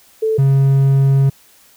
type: tone pair in turn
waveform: sine / triangle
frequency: 440 / 136.64 Hz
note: A4 / C#3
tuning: 0 / -25 cents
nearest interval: octave + minor sixth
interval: 2025 cents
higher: first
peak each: -13 / -7 dBFS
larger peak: second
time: 0.22-0.38 / 0.38-1.3 s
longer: second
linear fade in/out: 10 ms
effects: white hiss -49 dBFS RMS until 1.76 s